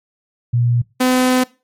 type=tone pair in turn; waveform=sine / sawtooth; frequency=120 / 254.3 Hz; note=B2 / C4; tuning=-49 / -49 cents; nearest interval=octave + minor second; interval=1300 cents; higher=second; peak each=-12 / -8 dBFS; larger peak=second; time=0.53-0.82 / 1-1.44 s; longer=second; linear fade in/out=10 ms; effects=noise-tail reverb RT60 0.3 s tail -21 dB re dry + MP3 64 kbps